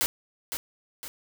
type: noise with echo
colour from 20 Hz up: white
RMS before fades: -25 dBFS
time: 0.01-0.06 s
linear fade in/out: 0 ms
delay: 510 ms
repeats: 2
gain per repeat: -7 dB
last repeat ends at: 1.08 s
effects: none